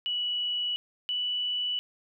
sine tone pair in turn, 2942 / 2962 Hz, F#7 / F#7, -11 / +1 cents, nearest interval unison, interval 12 cents, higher second, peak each -27 dBFS, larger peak neither, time 0.06-0.76 / 1.09-1.79 s, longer neither, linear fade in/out 0 ms, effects none

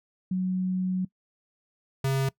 sine / square tone pair in turn, 185 / 134.97 Hz, F#3 / C#3, 0 / -46 cents, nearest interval perfect fourth, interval 546 cents, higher first, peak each -24 dBFS, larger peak neither, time 0.31-1.05 / 2.04-2.29 s, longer first, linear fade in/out 5 ms, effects noise-tail reverb RT60 0.1 s tail -21 dB re dry

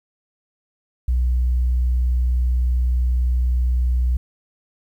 sine tone, 61.74 Hz, B1, in tune, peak -14 dBFS, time 1.08-4.17 s, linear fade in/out 5 ms, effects tanh soft clip ceiling -13 dBFS + 9-bit

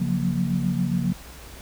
sine chord, Gb major seventh, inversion second, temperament equal with one note detuned, 138.59 / 177.67 / 185 / 233.1 Hz, Db3 / F3 / Gb3 / Bb3, 0 / +30 / 0 / 0 cents, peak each -27 / -24 / -29 / -28 dBFS, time 0-1.13 s, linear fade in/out 10 ms, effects added 60 Hz sine -44 dBFS peak until 1.61 s + pink hiss -44 dBFS RMS until 1.61 s

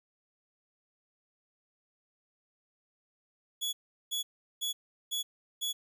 sawtooth tone bursts, 3386 Hz, G#7, 33 cents sharp, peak -28 dBFS, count 5, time 3.61-5.73 s, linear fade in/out 20 ms, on 120 ms, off 380 ms, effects none

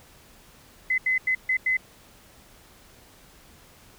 sine tone bursts at uneven times, 2034 Hz, C7, 50 cents flat, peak -20 dBFS, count 5, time 0.9-0.98 / 1.06-1.18 / 1.27-1.35 / 1.49-1.57 / 1.66-1.77 s, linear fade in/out 5 ms, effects pink hiss -53 dBFS RMS until 3.98 s

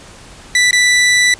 sawtooth tone with dropouts, 1975.5 Hz, B6, in tune, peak -5 dBFS, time 0.55-1.34 s, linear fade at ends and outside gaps 2 ms, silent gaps 0.71-0.729 s, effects pink hiss -38 dBFS RMS until 1.39 s + resampled to 22050 Hz

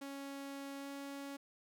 sawtooth tone with pitch glide, 277.2 to 279 Hz, C#4 to C#4, 0 to +11 cents, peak -40 dBFS, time 0.01-1.37 s, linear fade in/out 10 ms, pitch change +11 cents, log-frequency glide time 0.79-0.88 s, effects none

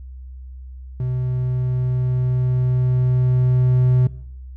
triangle tone with level ramp, 126.5 Hz, B2, 42 cents sharp, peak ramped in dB -18 to -10 dBFS, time 1-4.07 s, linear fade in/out 2 ms, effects noise-tail reverb RT60 0.7 s tail -20 dB re dry + added 64 Hz sine -33 dBFS peak until 4.56 s

